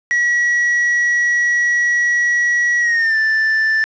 triangle tone with pitch glide, 1925 to 1765.2 Hz, B6 to A6, -45 to +5 cents, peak -11 dBFS, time 0.11-3.84 s, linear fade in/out 0 ms, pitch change -150 cents, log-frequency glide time 2.8-3.17 s, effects resampled to 16000 Hz + 7-bit

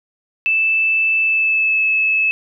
sine tone with pitch glide, 2637 to 2601 Hz, E7 to E7, 0 to -24 cents, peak -13 dBFS, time 0.46-2.31 s, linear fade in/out 0 ms, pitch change -24 cents, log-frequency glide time 1.21-1.83 s, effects none

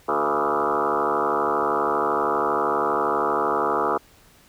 sine tone with frequency modulation, 831 Hz, G#5, 1 cent sharp, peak -19 dBFS, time 0.08-3.98 s, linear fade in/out 10 ms, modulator 72.6 Hz, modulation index 6.9, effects pink hiss -54 dBFS RMS until 4.48 s

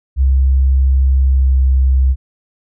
sine tone with pitch glide, 66.4 to 65.64 Hz, C2 to C2, +26 to +6 cents, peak -8 dBFS, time 0.16-2.16 s, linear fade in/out 50 ms, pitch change -20 cents, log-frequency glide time 1.26-1.57 s, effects none

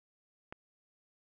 click, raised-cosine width 0.5 ms, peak -28 dBFS, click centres 0.525 s, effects none

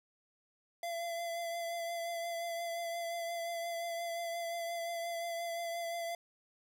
square tone with vibrato, 679 Hz, F5, 49 cents flat, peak -37 dBFS, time 0.83-6.15 s, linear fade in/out 2 ms, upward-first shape triangle, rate 5.7 Hz, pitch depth 26 cents each way, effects none

